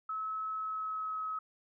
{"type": "tone with pitch glide", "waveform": "sine", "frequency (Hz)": [1293, 1279.6], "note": ["E6", "D#6"], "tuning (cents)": [-34, 48], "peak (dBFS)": -34, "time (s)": [0.09, 1.39], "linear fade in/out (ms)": 5, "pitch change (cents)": -18, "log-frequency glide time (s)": [0.51, 1.19], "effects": []}